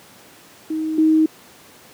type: tone pair in turn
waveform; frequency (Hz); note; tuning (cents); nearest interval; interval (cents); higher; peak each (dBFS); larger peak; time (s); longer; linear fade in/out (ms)
sine; 315 / 315; D#4 / D#4; +21 / +21; unison; 0; neither; -20 / -11; second; 0.7-0.98 / 0.98-1.26; neither; 5
effects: pink hiss -46 dBFS RMS until 1.93 s + high-pass 150 Hz 12 dB/octave